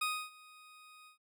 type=tone with ADSR envelope; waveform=20% pulse; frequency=1247 Hz; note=D#6; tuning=3 cents sharp; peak=-26 dBFS; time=0.01-1.18 s; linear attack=8 ms; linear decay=280 ms; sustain=-24 dB; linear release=110 ms; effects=none